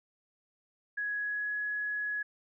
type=tone with pitch glide; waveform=sine; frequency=1671 to 1683.6 Hz; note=G#6 to G#6; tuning=+10 to +23 cents; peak=-31 dBFS; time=0.97-2.23 s; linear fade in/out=10 ms; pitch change=+13 cents; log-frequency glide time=1.16-1.55 s; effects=none